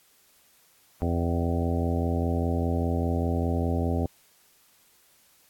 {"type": "harmonic tone with a mistuned harmonic", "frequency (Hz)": 85, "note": "F2", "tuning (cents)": -46, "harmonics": [1, 2, 3, 4, 5, 6, 7, 8, 9], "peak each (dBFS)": [-26, -32, -30, -36, -35, -38, -37, -40, -37], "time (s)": [1.02, 4.06], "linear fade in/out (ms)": 0, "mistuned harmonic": 8, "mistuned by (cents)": -41, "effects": ["white hiss -61 dBFS RMS until 5.49 s", "AAC 64 kbps"]}